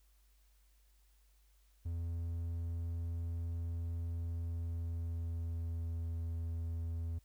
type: tone with pitch glide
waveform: triangle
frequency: 84.2 to 83.04 Hz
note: E2 to E2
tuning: +37 to +13 cents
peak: -34 dBFS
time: 1.85-7.19 s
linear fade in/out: 10 ms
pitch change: -24 cents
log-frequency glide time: 4.23-6.15 s
effects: added 50 Hz sine -65 dBFS peak until 7.24 s + white hiss -75 dBFS RMS until 7.24 s